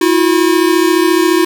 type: tone pair together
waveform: square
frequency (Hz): 325.6 / 360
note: E4 / F#4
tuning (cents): -21 / -47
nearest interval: major second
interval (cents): 174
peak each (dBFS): -12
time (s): 0.01-1.45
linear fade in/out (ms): 5
effects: none